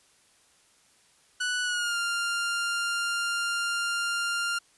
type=tone with pitch glide; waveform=sawtooth; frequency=1480 to 1396.9 Hz; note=F#6 to F6; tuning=0 to 0 cents; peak=-23 dBFS; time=1.4-4.59 s; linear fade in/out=10 ms; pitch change=-100 cents; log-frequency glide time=1.63-1.97 s; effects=white hiss -62 dBFS RMS until 4.77 s + resampled to 24000 Hz